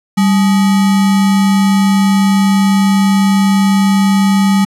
sine tone with sample-and-hold, 196 Hz, G3, in tune, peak -7 dBFS, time 0.17-4.65 s, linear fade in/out 10 ms, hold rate 1050 Hz, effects low-pass 12000 Hz 12 dB/octave

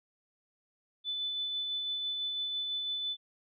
sine tone with tremolo, 3500 Hz, A7, 10 cents flat, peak -31 dBFS, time 1.04-3.17 s, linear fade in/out 50 ms, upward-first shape sine, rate 6 Hz, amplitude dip 25%, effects none

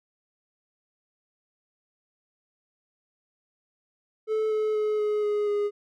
triangle tone with pitch steps, 435.4 / 430.6 / 425.9 / 421.3 / 416.7 / 412.2 Hz, A4 / A4 / G#4 / G#4 / G#4 / G#4, -18 / -37 / +44 / +25 / +6 / -13 cents, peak -21 dBFS, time 4.27-5.71 s, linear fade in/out 50 ms, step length 240 ms, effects none

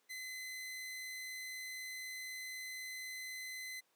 sawtooth tone, 2036 Hz, C7, 48 cents flat, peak -40 dBFS, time 0.09-3.81 s, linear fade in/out 20 ms, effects pink hiss -75 dBFS RMS until 3.95 s + high-pass 400 Hz 12 dB/octave

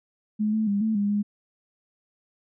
sine tone with pitch steps, 212.7 / 218.4 / 201.6 / 220 / 203.2 / 206 Hz, G#3 / A3 / G3 / A3 / G#3 / G#3, +42 / -13 / +49 / 0 / -38 / -14 cents, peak -21 dBFS, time 0.39-1.23 s, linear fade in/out 20 ms, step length 140 ms, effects none

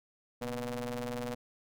sawtooth ring-modulated tone, 124.7 Hz, B2, 17 cents sharp, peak -28 dBFS, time 0.41-1.35 s, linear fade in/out 10 ms, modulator 364 Hz, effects none

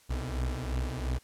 35% pulse beating tone pair, 61.5 / 64.4 Hz, B1 / C2, -7 / -27 cents, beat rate 2.9 Hz, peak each -32 / -31 dBFS, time 0.09-1.19 s, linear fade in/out 20 ms, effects white hiss -61 dBFS RMS until 1.23 s + low-pass 11000 Hz 12 dB/octave

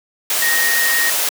sine tone in noise, 1864.7 Hz, A#6, in tune, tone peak -16 dBFS, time 0.42-1.1 s, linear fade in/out 2 ms, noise white, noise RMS -18 dBFS, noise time 0.3-1.29 s, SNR -1 dB, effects high-pass 400 Hz 12 dB/octave

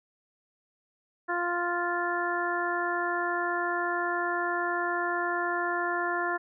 harmonic tone, 349.2 Hz, F4, in tune, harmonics 1 / 2 / 3 / 4 / 5, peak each -33 / -33 / -33 / -33 / -33 dBFS, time 1.28-6.38 s, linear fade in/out 20 ms, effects none

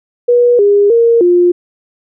sine tone with pitch steps, 484.2 / 406.6 / 465 / 352.9 Hz, B4 / G#4 / A#4 / F4, -34 / -37 / -4 / +18 cents, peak -5 dBFS, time 0.28-1.52 s, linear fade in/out 10 ms, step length 310 ms, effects none

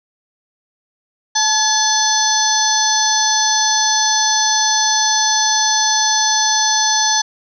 harmonic tone with a mistuned harmonic, 869 Hz, A5, 22 cents flat, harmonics 1 / 2 / 4 / 5 / 6 / 7, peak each -18 / -22 / -22 / -20 / -23 / -17 dBFS, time 1.35-7.22 s, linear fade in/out 10 ms, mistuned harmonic 2, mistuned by -33 cents, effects none

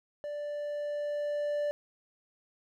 triangle tone with level ramp, 587 Hz, D5, 1 cent flat, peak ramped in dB -33 to -26 dBFS, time 0.24-1.71 s, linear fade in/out 0 ms, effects none

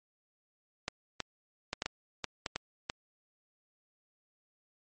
clicks, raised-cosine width 0.2 ms, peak -15 dBFS, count 9, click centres 0.881 / 1.203 / 1.731 / 1.821 / 1.86 / 2.243 / 2.462 / 2.56 / 2.899 s, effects MP3 32 kbps

